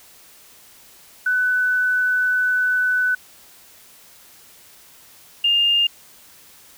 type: tone pair in turn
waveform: sine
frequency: 1498 / 2814 Hz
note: F#6 / F7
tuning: +21 / +12 cents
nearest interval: major seventh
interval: 1091 cents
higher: second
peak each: -16 / -14 dBFS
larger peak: second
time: 1.26-3.15 / 5.44-5.87 s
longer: first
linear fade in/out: 5 ms
effects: white hiss -48 dBFS RMS until 6.77 s